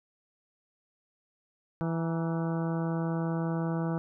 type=harmonic tone with a mistuned harmonic; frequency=165.2 Hz; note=E3; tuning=4 cents sharp; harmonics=1 / 2 / 3 / 4 / 5 / 6 / 7 / 8 / 9; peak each=-29 / -35 / -39 / -41 / -43 / -45 / -46 / -47 / -48 dBFS; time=1.81-3.98 s; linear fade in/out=0 ms; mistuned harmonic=6; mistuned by=-73 cents; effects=none